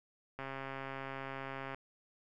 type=click train; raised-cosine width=0.5 ms; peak=-27 dBFS; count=184; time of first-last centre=0.39-1.746 s; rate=135 Hz; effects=none